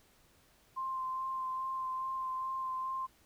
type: tone with vibrato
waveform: sine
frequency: 1046.5 Hz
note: C6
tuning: in tune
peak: -34 dBFS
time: 0.76-3.07 s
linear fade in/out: 20 ms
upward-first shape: sine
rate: 2.4 Hz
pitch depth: 14 cents each way
effects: pink hiss -66 dBFS RMS until 3.25 s

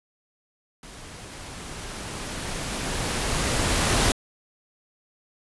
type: noise with level ramp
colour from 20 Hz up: pink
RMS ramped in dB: -43 to -20 dBFS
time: 0.83-4.12 s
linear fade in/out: 2 ms
effects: resampled to 24000 Hz

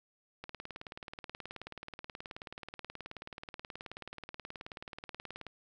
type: click train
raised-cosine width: 0.3 ms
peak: -27 dBFS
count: 95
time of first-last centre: 0.44-5.467 s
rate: 18.7 Hz
effects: none

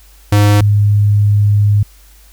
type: tone pair in turn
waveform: square / sine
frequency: 103.2 / 103.2 Hz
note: G#2 / G#2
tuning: -10 / -10 cents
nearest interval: unison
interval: 0 cents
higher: neither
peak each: -7 dBFS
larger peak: neither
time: 0.32-0.61 / 0.61-1.83 s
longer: second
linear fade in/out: 5 ms
effects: added 50 Hz sine -41 dBFS peak until 2.32 s + white hiss -47 dBFS RMS until 2.32 s

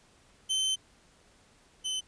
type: tone pair in turn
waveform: sawtooth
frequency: 3083 / 3048 Hz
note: G7 / G7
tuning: -29 / -49 cents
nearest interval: unison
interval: 20 cents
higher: first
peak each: -23 / -27 dBFS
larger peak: first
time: 0.49-0.76 / 1.84-2.01 s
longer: first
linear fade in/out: 20 ms
effects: pink hiss -62 dBFS RMS until 2.07 s + resampled to 22050 Hz

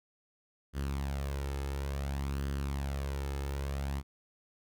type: tone with flanger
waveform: sawtooth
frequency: 69.3 Hz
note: C#2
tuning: in tune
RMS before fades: -35 dBFS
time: 0.73-4.03 s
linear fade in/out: 50 ms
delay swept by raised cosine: 0.63 to 2.33 ms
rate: 0.57 Hz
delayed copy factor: +0.5
effects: none

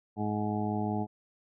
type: harmonic tone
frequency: 105.4 Hz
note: G#2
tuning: 26 cents sharp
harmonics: 1 / 2 / 3 / 4 / 6 / 7 / 8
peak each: -35 / -32 / -37 / -39 / -43 / -37 / -39 dBFS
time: 0.16-1.07 s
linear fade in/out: 50 ms
effects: none

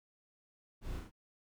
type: noise with echo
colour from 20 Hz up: brown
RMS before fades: -44 dBFS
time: 0.81-1.01 s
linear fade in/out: 50 ms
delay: 35 ms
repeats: 3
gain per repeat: -2 dB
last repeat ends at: 1.115 s
effects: none

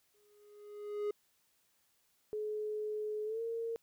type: tone with exponential growth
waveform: triangle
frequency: 415.3 Hz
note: G#4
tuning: in tune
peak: -29 dBFS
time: 0.14-1.11 s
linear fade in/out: 5 ms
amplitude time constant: 210 ms
type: tone with pitch glide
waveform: sine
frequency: 425.6 to 458.8 Hz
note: G#4 to A#4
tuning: +42 to -28 cents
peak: -35 dBFS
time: 2.33-3.76 s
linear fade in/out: 0 ms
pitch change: +130 cents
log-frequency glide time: 3.25-3.41 s
effects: white hiss -74 dBFS RMS until 3.82 s

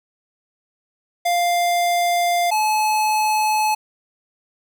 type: tone pair in turn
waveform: square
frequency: 698.5 / 858.8 Hz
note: F5 / A5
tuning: 0 / -42 cents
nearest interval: major third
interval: 358 cents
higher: second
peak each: -17 dBFS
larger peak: neither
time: 1.25-2.51 / 2.51-3.75 s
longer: first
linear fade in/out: 10 ms
effects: none

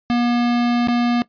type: tone with dropouts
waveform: square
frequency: 240 Hz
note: B3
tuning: 49 cents flat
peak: -16 dBFS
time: 0.1-1.22 s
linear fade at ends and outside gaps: 0 ms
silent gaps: 0.873-0.884 s
effects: noise-tail reverb RT60 0.1 s tail -18 dB re dry + resampled to 11025 Hz

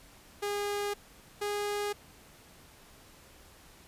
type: tone pair in turn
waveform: sawtooth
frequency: 408.6 / 411.4 Hz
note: G#4 / G#4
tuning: -28 / -16 cents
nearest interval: unison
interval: 12 cents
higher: second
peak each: -27 dBFS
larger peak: neither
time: 0.42-0.94 / 1.41-1.93 s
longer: neither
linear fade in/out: 10 ms
effects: pink hiss -56 dBFS RMS until 3.87 s + resampled to 32000 Hz

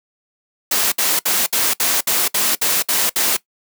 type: noise bursts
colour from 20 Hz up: white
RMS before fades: -17 dBFS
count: 10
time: 0.71-3.368 s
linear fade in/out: 5 ms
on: 210 ms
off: 62 ms
effects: noise-tail reverb RT60 0.1 s tail -19 dB re dry + high-pass 200 Hz 12 dB/octave

